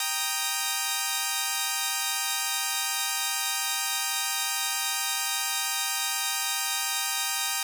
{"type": "chord", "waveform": "5% pulse", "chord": "Eb major", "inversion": "first", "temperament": "equal", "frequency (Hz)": [784, 932.3, 1244.5], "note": ["G5", "Bb5", "Eb6"], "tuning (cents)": [0, 0, 0], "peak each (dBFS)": -19, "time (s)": [0, 7.63], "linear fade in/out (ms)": 2, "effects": []}